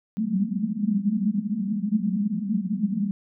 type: band-pass noise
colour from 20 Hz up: pink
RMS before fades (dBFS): -25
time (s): 0.17-3.11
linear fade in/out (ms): 0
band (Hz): 190 to 220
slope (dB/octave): 96
effects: none